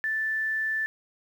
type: tone with quantisation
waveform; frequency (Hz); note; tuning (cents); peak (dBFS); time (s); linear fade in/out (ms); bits
sine; 1760; A6; 0; -25; 0.04-0.86; 0; 9
effects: none